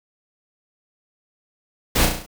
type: noise with echo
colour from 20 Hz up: pink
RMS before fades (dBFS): -18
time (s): 1.95-2.06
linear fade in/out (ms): 10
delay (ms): 34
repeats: 6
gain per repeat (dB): -4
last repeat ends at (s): 2.264
effects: none